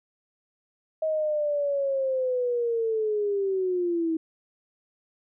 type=linear sweep; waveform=sine; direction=down; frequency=635 to 319 Hz; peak=-23 dBFS; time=1.02-4.17 s; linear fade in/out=5 ms; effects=none